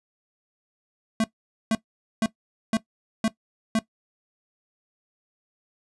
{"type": "tone bursts", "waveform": "square", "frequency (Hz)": 222, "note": "A3", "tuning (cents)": 16, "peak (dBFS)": -20, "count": 6, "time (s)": [1.2, 3.79], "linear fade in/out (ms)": 2, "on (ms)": 40, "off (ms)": 470, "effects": ["noise-tail reverb RT60 0.1 s tail -18 dB re dry", "resampled to 24000 Hz"]}